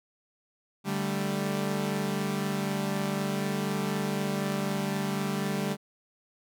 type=chord; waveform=sawtooth; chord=D suspended fourth; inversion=none; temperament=equal; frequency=146.83 / 196 / 220 Hz; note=D3 / G3 / A3; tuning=0 / 0 / 0 cents; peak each=-30 / -26 / -31 dBFS; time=0.84-5.77 s; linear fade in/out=50 ms; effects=none